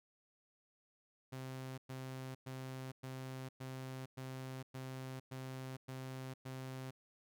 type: tone bursts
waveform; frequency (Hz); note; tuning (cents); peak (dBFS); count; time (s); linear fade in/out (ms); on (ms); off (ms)
sawtooth; 130.81; C3; 0; -40; 10; 1.32-6.91; 10; 460; 110
effects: none